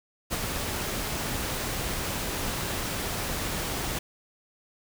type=noise with ADSR envelope; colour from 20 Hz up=pink; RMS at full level=-28 dBFS; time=0.3-3.99 s; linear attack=30 ms; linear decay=35 ms; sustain=-3 dB; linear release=6 ms; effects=none